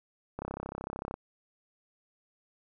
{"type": "click train", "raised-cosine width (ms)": 1, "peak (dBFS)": -22, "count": 26, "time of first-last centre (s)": [0.39, 1.141], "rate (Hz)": 33.3, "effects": []}